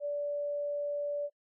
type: tone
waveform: sine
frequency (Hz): 580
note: D5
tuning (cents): -22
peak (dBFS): -31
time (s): 0-1.3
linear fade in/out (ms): 50
effects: noise-tail reverb RT60 0.1 s tail -25 dB re dry